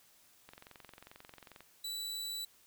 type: click train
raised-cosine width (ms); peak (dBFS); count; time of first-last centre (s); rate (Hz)
0.3; -35; 26; 0.49-1.606; 22.4
type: tone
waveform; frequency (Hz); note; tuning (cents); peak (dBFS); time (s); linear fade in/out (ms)
sawtooth; 3951; B7; 0; -35; 1.84-2.45; 5
effects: white hiss -65 dBFS RMS until 2.66 s